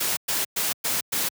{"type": "noise bursts", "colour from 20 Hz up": "white", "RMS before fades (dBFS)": -25, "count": 5, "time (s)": [0, 1.29], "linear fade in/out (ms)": 10, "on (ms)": 170, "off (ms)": 110, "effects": ["high-pass 100 Hz 12 dB/octave"]}